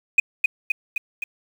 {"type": "tone with echo", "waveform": "sine", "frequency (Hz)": 2489, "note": "D#7", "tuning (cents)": 0, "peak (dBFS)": -8, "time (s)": [0.18, 0.2], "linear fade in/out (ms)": 5, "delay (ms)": 260, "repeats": 4, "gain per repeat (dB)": -4, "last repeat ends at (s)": 1.24, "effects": ["tanh soft clip ceiling -8 dBFS", "7-bit"]}